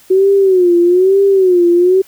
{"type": "tone with vibrato", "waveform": "sine", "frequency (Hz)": 370, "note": "F#4", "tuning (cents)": 0, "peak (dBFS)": -6, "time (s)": [0.1, 2.02], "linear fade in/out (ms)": 10, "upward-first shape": "sine", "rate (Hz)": 1.1, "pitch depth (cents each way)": 120, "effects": ["white hiss -45 dBFS RMS until 2.07 s"]}